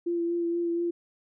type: tone with vibrato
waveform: sine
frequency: 341.6 Hz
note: F4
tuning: 38 cents flat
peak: -25 dBFS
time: 0.06-0.91 s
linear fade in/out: 10 ms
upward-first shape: sine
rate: 4.2 Hz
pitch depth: 17 cents each way
effects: none